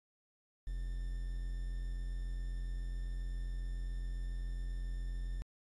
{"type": "tone with quantisation", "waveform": "triangle", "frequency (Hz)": 43.65, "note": "F1", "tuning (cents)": 0, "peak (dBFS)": -34, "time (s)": [0.67, 5.42], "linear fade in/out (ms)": 0, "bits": 10, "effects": ["AAC 32 kbps"]}